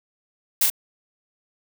blue noise with echo, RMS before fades -18 dBFS, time 0.61-0.66 s, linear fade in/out 5 ms, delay 41 ms, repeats 1, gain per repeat -3 dB, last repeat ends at 0.701 s, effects none

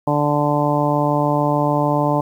harmonic tone, 146.83 Hz, D3, in tune, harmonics 1 / 2 / 3 / 4 / 5 / 6 / 7, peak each -21 / -21 / -27 / -21 / -25 / -22 / -25 dBFS, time 0.07-2.21 s, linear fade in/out 5 ms, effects 8-bit

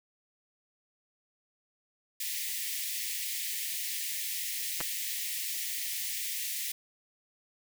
white high-pass noise, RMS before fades -35 dBFS, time 2.2-6.72 s, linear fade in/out 5 ms, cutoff 1800 Hz, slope 96 dB/octave
clicks, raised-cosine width 0.3 ms, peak -17 dBFS, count 2, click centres 4.805 / 4.811 s
effects none

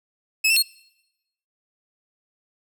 sawtooth tone with pitch steps, 2588 / 2688 / 4291 Hz, E7 / E7 / C8, -32 / +33 / +43 cents, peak -13 dBFS, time 0.44-0.626 s, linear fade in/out 10 ms, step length 62 ms, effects noise-tail reverb RT60 0.9 s tail -24 dB re dry

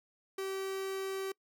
45% pulse tone, 385.6 Hz, G4, 28 cents flat, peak -35 dBFS, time 0.38-1.32 s, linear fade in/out 5 ms, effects noise-tail reverb RT60 0.1 s tail -25 dB re dry

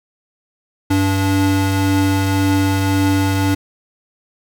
square tone pair together, 97.08 / 289.4 Hz, G2 / D4, -16 / -25 cents, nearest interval octave + perfect fifth, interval 1891 cents, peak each -17 dBFS, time 0.9-3.55 s, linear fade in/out 10 ms, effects none

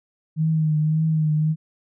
sine tone with vibrato, 156.1 Hz, D#3, 6 cents sharp, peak -17 dBFS, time 0.36-1.56 s, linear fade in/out 50 ms, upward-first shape triangle, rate 1.8 Hz, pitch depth 45 cents each way, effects none

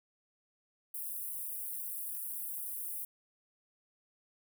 white high-pass noise, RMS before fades -40 dBFS, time 0.94-3.05 s, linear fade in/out 5 ms, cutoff 9500 Hz, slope 48 dB/octave, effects none

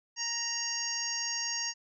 harmonic tone, 932.3 Hz, A#5, in tune, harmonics 1 / 2 / 3 / 5 / 6 / 7, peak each -45 / -40 / -42 / -38 / -35 / -37 dBFS, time 0.16-1.74 s, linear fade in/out 50 ms, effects none

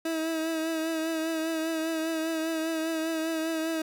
30% pulse tone with vibrato, 322.2 Hz, E4, 39 cents flat, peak -25 dBFS, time 0.05-3.82 s, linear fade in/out 5 ms, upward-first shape triangle, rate 5 Hz, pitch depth 39 cents each way, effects none

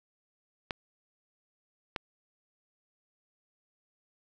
clicks, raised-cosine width 0.3 ms, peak -16 dBFS, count 2, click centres 0.708 / 1.962 s, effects none

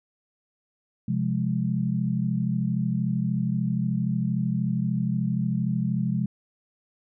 sine chord, F minor, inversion second, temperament equal, 130.81 / 174.61 / 207.7 Hz, C3 / F3 / Ab3, 0 / 0 / 0 cents, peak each -27 dBFS, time 1.08-6.26 s, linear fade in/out 5 ms, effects none

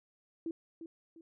sine tone with echo, 329.6 Hz, E4, in tune, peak -34 dBFS, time 0.46-0.51 s, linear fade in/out 2 ms, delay 350 ms, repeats 2, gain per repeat -9 dB, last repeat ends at 1.21 s, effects none

